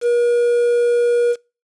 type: tone with quantisation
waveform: triangle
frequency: 478.6 Hz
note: A#4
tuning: 46 cents sharp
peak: -11 dBFS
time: 0.01-1.36 s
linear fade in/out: 50 ms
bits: 6
effects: noise-tail reverb RT60 0.3 s tail -25 dB re dry + resampled to 22050 Hz